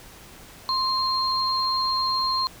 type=tone pair together; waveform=sine; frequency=1049 / 4204 Hz; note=C6 / C8; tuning=+4 / +7 cents; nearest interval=2 octaves; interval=2403 cents; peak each=-24 dBFS; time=0.69-2.47 s; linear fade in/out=0 ms; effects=pink hiss -46 dBFS RMS until 2.6 s